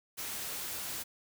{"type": "noise", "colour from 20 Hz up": "white", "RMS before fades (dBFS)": -39, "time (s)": [0.17, 1.04], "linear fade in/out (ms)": 20, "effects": []}